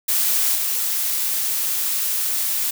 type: noise with level steps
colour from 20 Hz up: blue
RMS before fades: -19 / -22 dBFS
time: 0.08-2.71 s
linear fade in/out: 10 ms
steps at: 0.55 s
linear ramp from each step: 5 ms
effects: none